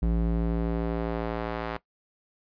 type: tone with band-pass filter sweep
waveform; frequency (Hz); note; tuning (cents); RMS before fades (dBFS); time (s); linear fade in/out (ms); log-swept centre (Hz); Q
square; 56.2; A1; +37; -28; 0.02-1.77; 5; 130 to 1100; 0.71
effects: noise-tail reverb RT60 0.1 s tail -17 dB re dry + resampled to 11025 Hz